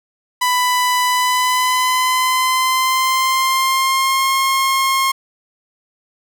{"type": "tone with pitch glide", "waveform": "sawtooth", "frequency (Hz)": [995, 1072.6], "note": ["B5", "C6"], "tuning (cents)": [13, 43], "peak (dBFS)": -10, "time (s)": [0.41, 5.12], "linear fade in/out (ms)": 10, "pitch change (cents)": 130, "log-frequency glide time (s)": [1.06, 4.32], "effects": []}